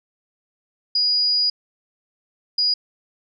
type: tone bursts at uneven times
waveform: sine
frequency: 4900 Hz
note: D#8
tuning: 27 cents flat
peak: -16 dBFS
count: 2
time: 0.95-1.5 / 2.58-2.74 s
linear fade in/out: 5 ms
effects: none